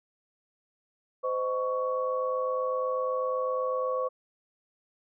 sine tone cluster, 514 / 622 / 1117 Hz, C5 / D#5 / C#6, -31 / -1 / +13 cents, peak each -28 / -37 / -32 dBFS, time 1.23-4.09 s, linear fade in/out 20 ms, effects none

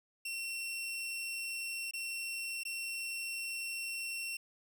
sawtooth tone with dropouts, 2718 Hz, F7, 48 cents flat, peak -34 dBFS, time 0.25-4.37 s, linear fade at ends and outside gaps 5 ms, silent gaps 1.911-1.935 / 2.635-2.651 s, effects none

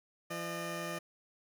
15% pulse tone pair together, 170 / 605.8 Hz, F3 / D#5, -46 / -46 cents, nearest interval octave + minor seventh, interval 2200 cents, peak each -34 / -33 dBFS, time 0.3-0.99 s, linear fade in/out 10 ms, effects none

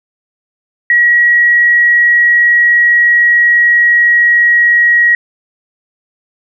sine tone with pitch glide, 1913 to 1900.9 Hz, A#6 to A#6, +44 to +33 cents, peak -5 dBFS, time 0.9-5.15 s, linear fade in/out 2 ms, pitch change -11 cents, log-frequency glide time 1.09-4.85 s, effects none

